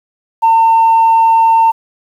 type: tone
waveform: sine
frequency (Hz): 905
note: A5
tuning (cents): +48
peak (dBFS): -4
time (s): 0.42-1.72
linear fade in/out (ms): 20
effects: tanh soft clip ceiling -3 dBFS + 7-bit